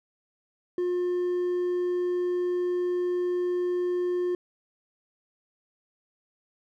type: tone with hard clipping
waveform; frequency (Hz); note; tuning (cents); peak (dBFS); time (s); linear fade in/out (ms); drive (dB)
triangle; 356.9; F4; +38; -25; 0.78-4.35; 2; 5
effects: none